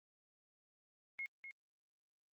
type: tone with echo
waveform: sine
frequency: 2161 Hz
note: C#7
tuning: 45 cents flat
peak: -40 dBFS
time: 1.19-1.26 s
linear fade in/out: 0 ms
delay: 250 ms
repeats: 1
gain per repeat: -8 dB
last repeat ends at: 1.51 s
effects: Opus 24 kbps